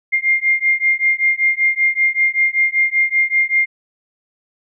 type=beating tone pair; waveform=sine; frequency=2111 / 2116.2 Hz; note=C7 / C7; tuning=+15 / +19 cents; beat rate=5.2 Hz; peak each=-16 / -16 dBFS; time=0.12-3.66 s; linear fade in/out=20 ms; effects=none